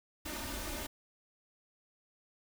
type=noise with comb filter; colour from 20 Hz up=pink; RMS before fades=-40 dBFS; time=0.25-0.87 s; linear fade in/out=10 ms; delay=3.3 ms; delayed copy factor=+0.9; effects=none